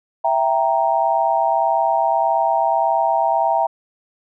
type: chord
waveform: sine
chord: E diminished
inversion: none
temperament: equal with one note detuned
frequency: 662.3 / 784 / 932.3 Hz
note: E5 / G5 / Bb5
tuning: +8 / 0 / 0 cents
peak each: -19 dBFS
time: 0.24-3.67 s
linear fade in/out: 10 ms
effects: none